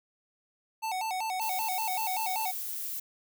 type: tone with vibrato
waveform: square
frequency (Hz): 812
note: G#5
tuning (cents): -39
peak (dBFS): -31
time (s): 0.82-2.52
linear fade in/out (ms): 20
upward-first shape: square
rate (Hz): 5.2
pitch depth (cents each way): 150
type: noise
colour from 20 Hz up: violet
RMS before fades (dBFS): -36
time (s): 1.41-3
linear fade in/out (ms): 5
effects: none